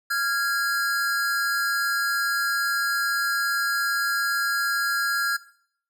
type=tone pair together; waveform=square; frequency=1387 / 1649.4 Hz; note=F6 / G#6; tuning=-12 / -12 cents; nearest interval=minor third; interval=300 cents; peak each=-26 dBFS; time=0.1-5.37 s; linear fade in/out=10 ms; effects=noise-tail reverb RT60 0.6 s tail -17 dB re dry